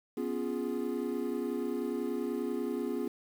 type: chord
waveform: triangle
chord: C# dominant seventh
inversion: third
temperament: equal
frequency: 246.9 / 277.2 / 349.2 / 415.3 Hz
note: B3 / C#4 / E#4 / G#4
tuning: 0 / 0 / 0 / 0 cents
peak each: -34 / -36 / -35 / -35 dBFS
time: 0.17-3.08 s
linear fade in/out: 5 ms
effects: 9-bit